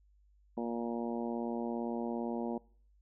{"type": "harmonic tone", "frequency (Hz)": 117.6, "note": "A#2", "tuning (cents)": 16, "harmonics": [2, 3, 4, 5, 6, 7, 8], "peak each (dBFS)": [-36, -40, -42, -44, -46, -47, -48], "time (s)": [0.57, 2.58], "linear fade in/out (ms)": 5, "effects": ["noise-tail reverb RT60 0.5 s tail -23 dB re dry", "added 50 Hz sine -63 dBFS peak until 3.01 s"]}